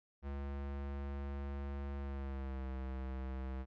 square tone with pitch glide, 70 to 65.31 Hz, C#2 to C2, +18 to -3 cents, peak -40 dBFS, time 0.22-3.66 s, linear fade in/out 50 ms, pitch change -121 cents, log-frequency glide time 1.98-2.68 s, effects low-pass 2000 Hz 12 dB/octave

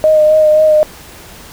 sine tone with vibrato, 617 Hz, D#5, 15 cents flat, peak -5 dBFS, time 0.04-0.83 s, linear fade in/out 0 ms, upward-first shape sine, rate 3.8 Hz, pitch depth 21 cents each way, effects pink hiss -35 dBFS RMS until 1.52 s

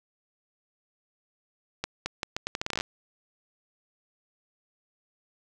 accelerating click train, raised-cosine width 0.2 ms, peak -12 dBFS, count 15, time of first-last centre 1.84-2.809 s, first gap 220 ms, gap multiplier 0.78, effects none

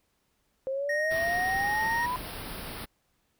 sine exponential sweep, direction up, 525 to 1013 Hz, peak -28 dBFS, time 0.67-2.16 s, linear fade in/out 0 ms
triangle tone, 1864.7 Hz, A#6, in tune, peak -26 dBFS, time 0.89-2.06 s, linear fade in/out 5 ms
pink band-stop noise, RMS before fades -39 dBFS, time 1.1-2.86 s, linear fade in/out 20 ms, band 5300 to 9000 Hz, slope 96 dB/octave
effects pink hiss -73 dBFS RMS until 3.39 s

